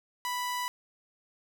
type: tone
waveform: sawtooth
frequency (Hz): 987.8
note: B5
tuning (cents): 0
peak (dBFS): -27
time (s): 0.25-0.68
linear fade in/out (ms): 0
effects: none